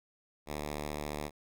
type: tone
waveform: 5% pulse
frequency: 74.4 Hz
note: D2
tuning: 23 cents sharp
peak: -25 dBFS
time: 0.46-1.31 s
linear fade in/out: 50 ms
effects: none